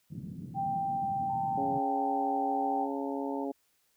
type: band-pass noise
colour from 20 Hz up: pink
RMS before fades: -42 dBFS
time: 0.1-1.8 s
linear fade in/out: 20 ms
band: 130 to 220 Hz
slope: 24 dB/octave
type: tone with pitch glide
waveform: sine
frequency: 786 to 778.3 Hz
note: G5 to G5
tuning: +4 to -13 cents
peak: -29 dBFS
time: 0.54-2.88 s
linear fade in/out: 50 ms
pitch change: -17 cents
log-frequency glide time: 0.89-2.42 s
type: tone with tremolo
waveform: sine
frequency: 896 Hz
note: A5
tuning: 31 cents sharp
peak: -39 dBFS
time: 1.29-3.45 s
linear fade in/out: 10 ms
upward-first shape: sine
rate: 1.5 Hz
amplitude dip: 25%
type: harmonic tone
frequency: 138.59 Hz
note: C#3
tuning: in tune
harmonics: 2 / 3 / 4 / 5 / 6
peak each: -34 / -38 / -40 / -42 / -44 dBFS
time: 1.57-3.52 s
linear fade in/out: 10 ms
effects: white hiss -72 dBFS RMS until 3.96 s